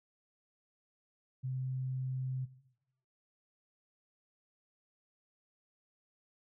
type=tone; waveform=sine; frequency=130 Hz; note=C3; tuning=11 cents flat; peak=-34 dBFS; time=1.43-2.46 s; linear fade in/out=20 ms; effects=noise-tail reverb RT60 0.9 s tail -17 dB re dry